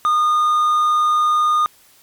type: tone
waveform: triangle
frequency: 1223 Hz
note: D#6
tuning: 30 cents flat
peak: -11 dBFS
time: 0.05-1.66 s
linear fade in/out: 0 ms
effects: white hiss -51 dBFS RMS until 2.02 s + MP3 96 kbps